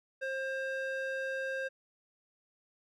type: tone with band-pass filter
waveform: square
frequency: 532 Hz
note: C5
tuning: 29 cents sharp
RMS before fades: -36 dBFS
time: 0.21-1.69 s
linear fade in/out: 20 ms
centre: 1200 Hz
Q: 3
effects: none